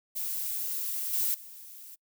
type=noise with level steps; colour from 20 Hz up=violet; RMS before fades=-33 / -28 / -47 dBFS; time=0.15-1.96 s; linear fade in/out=20 ms; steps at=1.13 / 1.34 s; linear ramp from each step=5 ms; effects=noise-tail reverb RT60 0.1 s tail -26 dB re dry